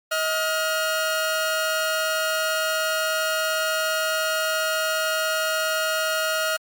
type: tone pair together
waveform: sawtooth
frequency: 634 / 1422.2 Hz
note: D#5 / F6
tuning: +32 / +31 cents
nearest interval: octave + major second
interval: 1399 cents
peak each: -21 dBFS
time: 0.11-6.57 s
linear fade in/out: 10 ms
effects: Opus 48 kbps